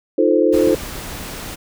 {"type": "chord", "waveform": "sine", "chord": "F dominant seventh", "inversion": "third", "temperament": "equal", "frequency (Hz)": [311.1, 349.2, 440, 523.3], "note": ["Eb4", "F4", "A4", "C5"], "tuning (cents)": [0, 0, 0, 0], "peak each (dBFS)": -17, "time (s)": [0.18, 0.75], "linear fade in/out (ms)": 5}
{"type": "noise", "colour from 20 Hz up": "pink", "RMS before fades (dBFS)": -30, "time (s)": [0.52, 1.56], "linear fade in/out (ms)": 20}
{"type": "clicks", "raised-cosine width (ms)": 3, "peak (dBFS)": -19, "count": 4, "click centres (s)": [0.673, 0.751, 0.834, 0.955]}
{"effects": []}